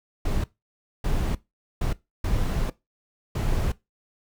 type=noise bursts at uneven times; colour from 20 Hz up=brown; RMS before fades=-24 dBFS; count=5; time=0.25-0.44 / 1.04-1.35 / 1.81-1.93 / 2.24-2.7 / 3.35-3.72 s; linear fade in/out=5 ms; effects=noise-tail reverb RT60 0.2 s tail -19 dB re dry